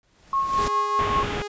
pink noise with exponential growth, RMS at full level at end -27 dBFS, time 0.03-0.68 s, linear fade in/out 1 ms, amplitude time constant 140 ms
sine tone with tremolo, 1088 Hz, C#6, 33 cents flat, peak -18 dBFS, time 0.33-1.23 s, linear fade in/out 2 ms, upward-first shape triangle, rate 5 Hz, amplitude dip 60%
sawtooth tone, 413.4 Hz, G#4, 8 cents flat, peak -26 dBFS, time 0.58-1.48 s, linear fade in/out 10 ms
pink low-pass noise, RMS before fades -29 dBFS, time 0.99-1.42 s, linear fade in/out 0 ms, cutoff 3600 Hz, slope 96 dB/octave
effects resampled to 16000 Hz

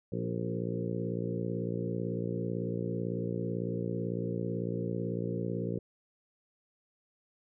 harmonic tone with a mistuned harmonic, 58 Hz, A#1, 8 cents flat, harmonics 2 / 3 / 4 / 5 / 6 / 7 / 8 / 9, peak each -37 / -36 / -41 / -42 / -41 / -42 / -40 / -44 dBFS, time 0.12-5.79 s, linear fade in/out 5 ms, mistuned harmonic 7, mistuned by -16 cents, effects none

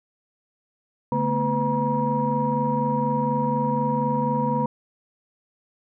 sine tone cluster, 142.9 / 221.6 / 245.7 / 502 / 954 Hz, D3 / A3 / B3 / B4 / A#5, -47 / +13 / -9 / +28 / +40 cents, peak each -27 / -26 / -29 / -27 / -24 dBFS, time 1.12-4.66 s, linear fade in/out 2 ms, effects tanh soft clip ceiling -10 dBFS

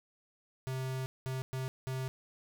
square tone bursts at uneven times, 130.81 Hz, C3, in tune, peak -35 dBFS, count 4, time 0.67-1.06 / 1.26-1.42 / 1.53-1.68 / 1.87-2.08 s, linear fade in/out 0 ms, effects none

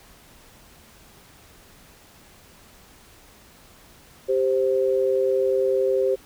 sine tone pair together, 392 / 523.3 Hz, G4 / C5, 0 / 0 cents, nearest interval perfect fourth, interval 500 cents, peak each -21 dBFS, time 4.28-6.16 s, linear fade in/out 20 ms, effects pink hiss -51 dBFS RMS until 6.25 s

